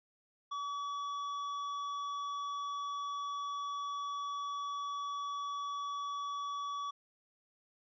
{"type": "tone with tanh clipping", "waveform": "sine", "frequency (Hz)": 1140, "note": "C#6", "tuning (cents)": 48, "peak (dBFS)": -38, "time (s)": [0.51, 6.91], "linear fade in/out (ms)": 10, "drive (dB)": 10, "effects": ["resampled to 16000 Hz"]}